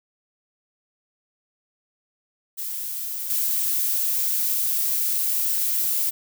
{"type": "noise with level steps", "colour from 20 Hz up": "violet", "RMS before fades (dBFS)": [-30, -23], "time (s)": [2.57, 6.11], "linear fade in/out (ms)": 20, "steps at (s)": 3.3, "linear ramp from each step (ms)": 2, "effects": []}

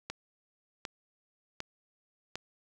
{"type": "click train", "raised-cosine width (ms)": 0.2, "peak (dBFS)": -19, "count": 4, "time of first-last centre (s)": [0.1, 2.356], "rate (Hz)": 1.33, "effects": []}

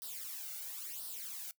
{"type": "noise with flanger", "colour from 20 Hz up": "blue", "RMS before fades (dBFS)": -44, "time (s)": [0.02, 1.51], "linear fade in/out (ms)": 0, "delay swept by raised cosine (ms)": [0.21, 1.41], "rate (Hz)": 0.97, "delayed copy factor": 0.8, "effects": ["noise-tail reverb RT60 0.1 s tail -20 dB re dry"]}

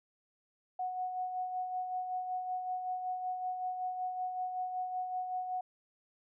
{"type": "tone with tremolo", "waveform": "sine", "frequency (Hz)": 736, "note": "F#5", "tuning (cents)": -9, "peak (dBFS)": -32, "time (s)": [0.79, 5.61], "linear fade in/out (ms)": 5, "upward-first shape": "sine", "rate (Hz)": 5.3, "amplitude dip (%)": 45, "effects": []}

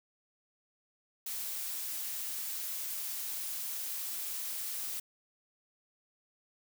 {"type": "noise", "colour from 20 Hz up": "blue", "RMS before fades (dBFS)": -38, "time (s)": [1.26, 5], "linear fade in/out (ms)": 5, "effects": []}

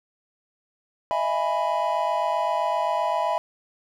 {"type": "chord", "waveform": "triangle", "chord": "E major seventh", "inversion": "third", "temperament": "equal with one note detuned", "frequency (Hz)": [622.3, 670, 830.6, 987.8], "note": ["D#5", "E5", "G#5", "B5"], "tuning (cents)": [0, 28, 0, 0], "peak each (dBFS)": [-27, -25, -26, -24], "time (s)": [1.11, 3.38], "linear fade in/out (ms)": 0, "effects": []}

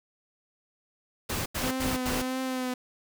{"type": "noise bursts", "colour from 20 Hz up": "pink", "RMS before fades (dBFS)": -31, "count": 4, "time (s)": [1.29, 2.222], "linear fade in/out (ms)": 10, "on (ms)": 170, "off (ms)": 84}
{"type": "tone with vibrato", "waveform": "sawtooth", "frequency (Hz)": 256.3, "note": "C4", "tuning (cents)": -36, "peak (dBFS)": -25, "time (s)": [1.63, 2.74], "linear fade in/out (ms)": 5, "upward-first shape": "triangle", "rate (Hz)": 1.6, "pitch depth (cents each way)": 36}
{"effects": []}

